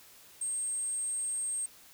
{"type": "tone", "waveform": "sine", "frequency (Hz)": 8440, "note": "C9", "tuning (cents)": 14, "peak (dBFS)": -31, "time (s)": [0.41, 1.66], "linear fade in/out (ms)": 5, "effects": ["white hiss -56 dBFS RMS until 1.93 s"]}